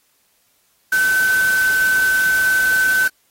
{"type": "tone in noise", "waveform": "sine", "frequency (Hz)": 1525, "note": "G6", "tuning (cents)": -48, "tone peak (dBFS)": -13, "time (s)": [0.92, 3.08], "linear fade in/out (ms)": 5, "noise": "white", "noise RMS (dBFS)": -27, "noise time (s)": [0.92, 3.08], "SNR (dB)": 11, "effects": ["white hiss -61 dBFS RMS until 3.3 s", "AAC 48 kbps"]}